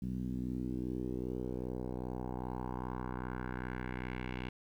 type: tone with low-pass filter sweep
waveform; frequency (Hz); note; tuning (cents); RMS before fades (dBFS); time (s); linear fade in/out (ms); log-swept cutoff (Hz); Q
10% pulse; 62.5; B1; +21; -39; 0.02-4.49; 5; 200 to 2700; 2.5
effects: 11-bit